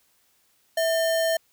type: tone with sample-and-hold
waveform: sine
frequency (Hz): 654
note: E5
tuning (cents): -14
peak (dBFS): -20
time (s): 0.77-1.37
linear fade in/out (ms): 5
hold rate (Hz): 2450
effects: white hiss -65 dBFS RMS until 1.52 s